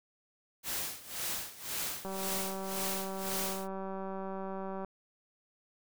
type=noise with tremolo; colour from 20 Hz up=white; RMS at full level=-35 dBFS; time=0.63-3.68 s; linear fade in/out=50 ms; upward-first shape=sine; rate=1.9 Hz; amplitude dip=85%
type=click train; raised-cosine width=1 ms; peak=-27 dBFS; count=538; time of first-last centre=2.05-4.847 s; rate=192 Hz
effects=none